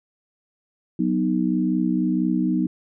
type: chord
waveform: sine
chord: B major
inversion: second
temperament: equal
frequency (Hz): 185 / 246.9 / 311.1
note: F#3 / B3 / D#4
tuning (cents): 0 / 0 / 0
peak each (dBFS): -23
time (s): 0.99-2.67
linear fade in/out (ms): 5
effects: none

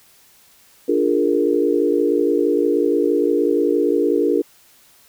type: chord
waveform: sine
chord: Bb dominant seventh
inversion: first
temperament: equal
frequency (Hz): 293.7 / 349.2 / 415.3 / 466.2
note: D4 / F4 / Ab4 / Bb4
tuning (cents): 0 / 0 / 0 / 0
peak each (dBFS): -20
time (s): 0.88-4.42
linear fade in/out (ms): 10
effects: white hiss -52 dBFS RMS until 5.08 s

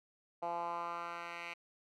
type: tone with band-pass filter sweep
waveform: 10% pulse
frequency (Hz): 171.1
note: F3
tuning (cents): -35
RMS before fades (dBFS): -41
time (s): 0.42-1.54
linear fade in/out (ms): 10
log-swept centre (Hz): 760 to 2200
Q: 2.9
effects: none

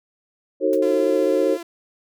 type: chord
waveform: sine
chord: D# diminished seventh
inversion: none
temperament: just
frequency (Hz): 311.1 / 373.4 / 448 / 537.6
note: D#4 / F#4 / A4 / C5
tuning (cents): 0 / +16 / +31 / +47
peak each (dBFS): -23 / -22 / -22 / -20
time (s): 0.6-1.58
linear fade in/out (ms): 50
type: noise with exponential decay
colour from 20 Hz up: white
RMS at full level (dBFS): -36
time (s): 0.73-0.83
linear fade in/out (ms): 1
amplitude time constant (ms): 20
type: tone with vibrato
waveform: sawtooth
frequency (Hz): 341.2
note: F4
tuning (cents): -40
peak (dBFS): -28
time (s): 0.82-1.63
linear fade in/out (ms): 5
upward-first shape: square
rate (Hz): 16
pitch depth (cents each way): 15
effects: none

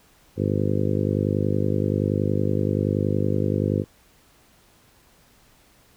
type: harmonic tone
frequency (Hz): 50.6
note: G#1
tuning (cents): -44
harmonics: 2 / 3 / 4 / 5 / 6 / 7 / 8 / 9 / 10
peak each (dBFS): -25 / -27 / -28 / -29 / -30 / -30 / -31 / -32 / -32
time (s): 0.36-3.85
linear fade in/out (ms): 50
effects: pink hiss -57 dBFS RMS until 5.96 s

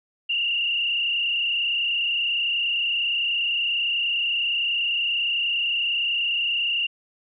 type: tone with frequency modulation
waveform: sine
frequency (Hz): 2810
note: F7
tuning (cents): +10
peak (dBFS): -21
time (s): 0.29-6.87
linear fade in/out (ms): 10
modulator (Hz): 30.7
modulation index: 2.6
effects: none

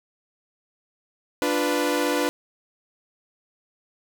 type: chord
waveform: sawtooth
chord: B diminished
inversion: first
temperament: equal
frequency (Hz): 293.7 / 349.2 / 493.9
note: D4 / F4 / B4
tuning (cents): 0 / 0 / 0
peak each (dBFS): -21 / -24 / -21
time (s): 1.42-2.29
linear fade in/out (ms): 0
effects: none

